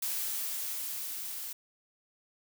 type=noise with level ramp; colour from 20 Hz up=blue; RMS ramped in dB=-33 to -40 dBFS; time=0.02-1.53 s; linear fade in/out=5 ms; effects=none